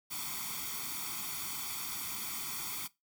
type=noise with comb filter; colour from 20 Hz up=white; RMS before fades=-39 dBFS; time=0.1-2.88 s; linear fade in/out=20 ms; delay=0.88 ms; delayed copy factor=+0.9; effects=noise-tail reverb RT60 0.2 s tail -20 dB re dry + high-pass 100 Hz 12 dB/octave